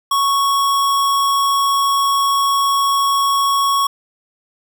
square tone, 1108.7 Hz, C#6, in tune, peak -14 dBFS, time 0.11-3.87 s, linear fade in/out 5 ms, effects none

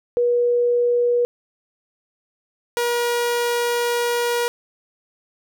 sine / sawtooth tone pair in turn, 482.6 / 478.2 Hz, B4 / A#4, -40 / +44 cents, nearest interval unison, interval 16 cents, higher first, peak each -15 dBFS, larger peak neither, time 0.17-1.25 / 2.77-4.48 s, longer second, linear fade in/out 0 ms, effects none

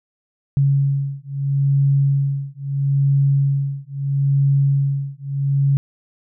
sine beating tone pair, 138.59 / 139.35 Hz, C#3 / C#3, 0 / +9 cents, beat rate 0.76 Hz, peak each -18 dBFS, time 0.57-5.77 s, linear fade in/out 0 ms, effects none

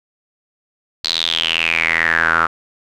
sawtooth tone with band-pass filter sweep, 82.41 Hz, E2, in tune, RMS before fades -17 dBFS, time 1.04-2.47 s, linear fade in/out 10 ms, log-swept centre 4300 to 1300 Hz, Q 7.9, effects none

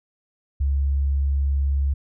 sine tone, 69.4 Hz, C#2, 3 cents sharp, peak -18 dBFS, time 0.6-1.94 s, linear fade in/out 10 ms, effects none

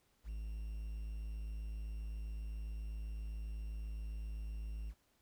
triangle tone with quantisation, 53.8 Hz, A1, 38 cents flat, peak -38 dBFS, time 0.24-4.94 s, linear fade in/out 50 ms, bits 11, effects pink hiss -75 dBFS RMS until 5.21 s

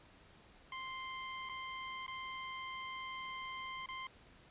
20% pulse tone with dropouts, 1046.5 Hz, C6, in tune, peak -37 dBFS, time 0.72-4.07 s, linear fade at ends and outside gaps 2 ms, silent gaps 1.49-1.495 / 2.065-2.079 / 3.86-3.887 s, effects pink hiss -62 dBFS RMS until 4.5 s + resampled to 8000 Hz

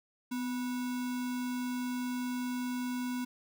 sine tone with sample-and-hold, 250 Hz, B3, 21 cents sharp, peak -32 dBFS, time 0.31-3.25 s, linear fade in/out 10 ms, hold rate 1225 Hz, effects none

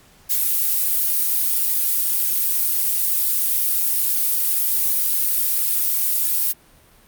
violet noise, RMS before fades -19 dBFS, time 0.29-6.53 s, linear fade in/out 20 ms, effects pink hiss -52 dBFS RMS until 7.07 s + Opus 48 kbps

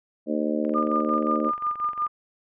harmonic tone, 76.1 Hz, D#2, 38 cents flat, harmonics 3 / 4 / 5 / 6 / 7 / 8, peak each -27 / -27 / -33 / -35 / -30 / -32 dBFS, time 0.26-1.52 s, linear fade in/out 50 ms
click train, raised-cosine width 0.5 ms, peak -29 dBFS, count 33, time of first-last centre 0.65-2.066 s, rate 22.6 Hz
sine tone with tremolo, 1207 Hz, D6, 47 cents sharp, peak -21 dBFS, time 0.74-2.08 s, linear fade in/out 20 ms, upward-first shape sine, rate 5.6 Hz, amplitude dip 80%
effects none

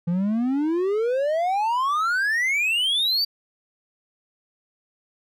triangle exponential sweep, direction up, 166.9 to 4699 Hz, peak -18 dBFS, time 0.07-3.25 s, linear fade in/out 10 ms, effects none

